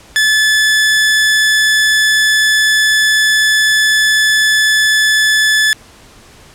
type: tone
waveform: sawtooth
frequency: 1732 Hz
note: A6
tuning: 28 cents flat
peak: -5 dBFS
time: 0.16-5.73 s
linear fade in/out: 0 ms
effects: pink hiss -41 dBFS RMS until 6.54 s + low-pass 10000 Hz 12 dB/octave